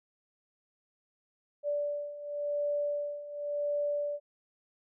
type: beating tone pair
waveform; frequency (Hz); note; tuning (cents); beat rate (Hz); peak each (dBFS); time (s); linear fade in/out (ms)
sine; 582 / 582.92; D5 / D5; -16 / -13; 0.92; -36 / -32; 1.63-4.2; 50
effects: none